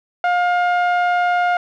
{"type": "tone with low-pass filter", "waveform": "sawtooth", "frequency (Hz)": 710, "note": "F5", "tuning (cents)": 28, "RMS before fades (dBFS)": -17, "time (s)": [0.24, 1.57], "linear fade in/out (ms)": 2, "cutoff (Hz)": 1600, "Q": 1, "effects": []}